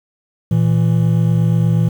triangle tone pair together, 116.8 / 165.18 Hz, A#2 / E3, +4 / +4 cents, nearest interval tritone, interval 600 cents, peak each -12 dBFS, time 0.51-1.89 s, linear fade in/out 5 ms, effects 7-bit

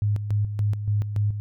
sine tone with tremolo, 103.83 Hz, G#2, in tune, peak -19 dBFS, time 0.02-1.4 s, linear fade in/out 0 ms, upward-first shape square, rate 3.5 Hz, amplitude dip 60%, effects none

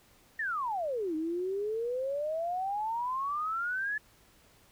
sine exponential two-way sweep, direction down then up, 1872 to 308 to 1736 Hz, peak -30 dBFS, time 0.39-3.98 s, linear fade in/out 5 ms, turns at 1.15 s, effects pink hiss -62 dBFS RMS until 4.71 s

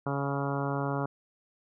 harmonic tone, 139.8 Hz, C#3, 15 cents sharp, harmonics 1 / 2 / 3 / 4 / 5 / 6 / 7 / 8 / 9 / 10, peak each -32 / -35 / -37 / -38 / -39 / -40 / -40 / -41 / -42 / -42 dBFS, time 0.06-1.06 s, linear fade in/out 5 ms, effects none

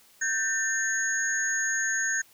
sine tone cluster, 1559 / 1799 / 6630 Hz, G6 / A6 / G#8, -10 / +38 / -4 cents, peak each -29 dBFS, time 0.21-2.22 s, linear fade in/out 10 ms, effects white hiss -58 dBFS RMS until 2.33 s

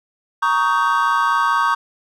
triangle chord, Eb dominant seventh, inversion second, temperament just, 933.4 / 1120.1 / 1244.5 / 1555.6 Hz, Bb5 / Db6 / Eb6 / G6, +2 / +18 / 0 / -14 cents, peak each -19 / -16 / -20 / -20 dBFS, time 0.42-1.75 s, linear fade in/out 10 ms, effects none

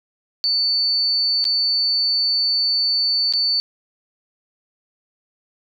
sine tone with dropouts, 4500 Hz, C#8, 25 cents sharp, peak -16 dBFS, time 0.44-3.6 s, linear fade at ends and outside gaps 0 ms, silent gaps 1.442-1.452 / 3.325-3.336 s, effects 8-bit

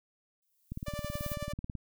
violet noise with exponential growth, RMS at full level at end -40 dBFS, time 0.42-1.34 s, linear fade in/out 2 ms, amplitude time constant 200 ms
click train, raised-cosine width 5 ms, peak -25 dBFS, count 20, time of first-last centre 0.72-1.753 s, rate 18.4 Hz
sawtooth tone with tremolo, 587.3 Hz, D5, in tune, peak -33 dBFS, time 0.86-1.53 s, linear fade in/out 10 ms, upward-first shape sine, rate 11 Hz, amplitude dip 55%
effects none

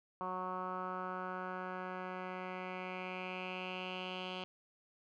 10% pulse tone with low-pass filter sweep, 184.1 Hz, F#3, 8 cents flat, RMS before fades -42 dBFS, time 0.21-4.44 s, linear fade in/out 0 ms, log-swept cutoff 1100 to 3300 Hz, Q 4.4, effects none

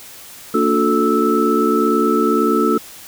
sine tone cluster, 228.7 / 290.4 / 359.1 / 436.8 / 1312 Hz, A#3 / D4 / F4 / A4 / E6, -33 / -19 / +48 / -13 / -9 cents, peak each -19 dBFS, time 0.54-2.78 s, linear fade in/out 5 ms, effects white hiss -38 dBFS RMS until 3.07 s

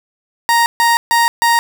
30% pulse tone bursts, 934 Hz, A#5, 3 cents sharp, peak -7 dBFS, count 4, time 0.49-1.59 s, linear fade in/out 0 ms, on 170 ms, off 140 ms, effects none

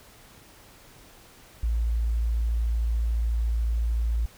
sine tone, 56.9 Hz, A#1, 41 cents flat, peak -22 dBFS, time 1.63-4.26 s, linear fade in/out 5 ms, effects pink hiss -52 dBFS RMS until 4.37 s

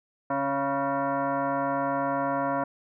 sine tone with frequency modulation, 140 Hz, C#3, 18 cents sharp, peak -24 dBFS, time 0.3-2.64 s, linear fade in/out 5 ms, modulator 416 Hz, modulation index 2.7, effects none

